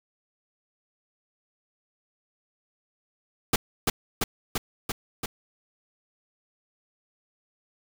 pink noise with echo, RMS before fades -21 dBFS, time 3.53-3.56 s, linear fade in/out 5 ms, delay 340 ms, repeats 5, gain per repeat -2 dB, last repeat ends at 5.26 s, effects none

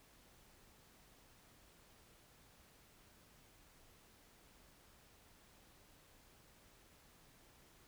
silence, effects pink hiss -66 dBFS RMS until 7.87 s

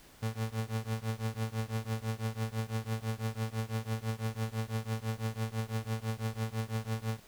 35% pulse tone with tremolo, 111.3 Hz, A2, 20 cents sharp, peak -27 dBFS, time 0.22-7.2 s, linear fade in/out 10 ms, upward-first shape triangle, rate 6 Hz, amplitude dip 100%, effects pink hiss -57 dBFS RMS until 7.27 s

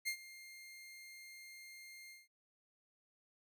sawtooth tone with ADSR envelope, 2115 Hz, C7, 18 cents sharp, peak -31 dBFS, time 0.05-2.28 s, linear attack 28 ms, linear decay 83 ms, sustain -18 dB, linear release 180 ms, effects none

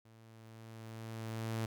sawtooth tone with level ramp, 112.2 Hz, A2, 34 cents sharp, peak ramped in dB -55 to -30 dBFS, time 0.05-1.66 s, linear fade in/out 5 ms, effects none

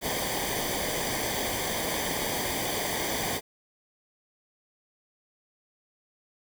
pink noise with comb filter, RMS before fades -30 dBFS, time 0.01-3.41 s, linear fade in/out 50 ms, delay 0.74 ms, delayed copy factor -0.75, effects none

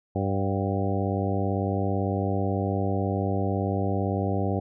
harmonic tone with a mistuned harmonic, 98 Hz, G2, in tune, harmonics 1 / 2 / 3 / 4 / 5 / 6 / 7 / 8, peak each -27 / -30 / -32 / -33 / -34 / -35 / -35 / -36 dBFS, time 0.15-4.6 s, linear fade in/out 10 ms, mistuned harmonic 7, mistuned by +44 cents, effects none

